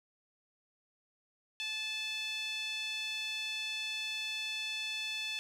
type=tone with band-pass filter; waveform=5% pulse; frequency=871 Hz; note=A5; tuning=18 cents flat; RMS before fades=-38 dBFS; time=1.6-5.39 s; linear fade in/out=0 ms; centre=3000 Hz; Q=5.7; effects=none